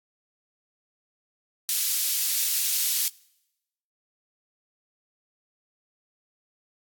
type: high-pass noise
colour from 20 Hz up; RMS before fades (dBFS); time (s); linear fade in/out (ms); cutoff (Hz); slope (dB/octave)
white; -25; 1.69-3.08; 0; 3500; 12
effects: noise-tail reverb RT60 0.9 s tail -24 dB re dry + AAC 64 kbps